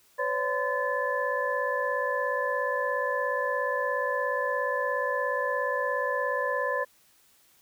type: tone cluster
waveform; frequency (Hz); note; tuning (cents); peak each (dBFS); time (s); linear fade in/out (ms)
sine; 508 / 565 / 1022 / 1738; B4 / C#5 / C6 / A6; +49 / +33 / -41 / -22; -31; 0.18-6.85; 20
effects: white hiss -62 dBFS RMS until 7.61 s